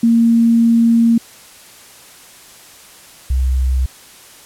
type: tone pair in turn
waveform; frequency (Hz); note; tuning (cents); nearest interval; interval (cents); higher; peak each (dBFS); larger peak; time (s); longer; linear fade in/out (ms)
sine; 231.2 / 64.7; A#3 / C2; -14 / -19; octave + minor seventh; 2205; first; -8 / -12; first; 0.03-1.18 / 3.3-3.86; first; 5
effects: white hiss -41 dBFS RMS until 4.45 s + low-pass 12000 Hz 12 dB/octave